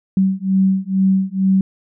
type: beating tone pair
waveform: sine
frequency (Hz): 190.1 / 192.3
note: F#3 / G3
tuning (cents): +47 / -33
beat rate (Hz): 2.2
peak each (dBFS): -16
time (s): 0.17-1.61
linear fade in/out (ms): 2
effects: none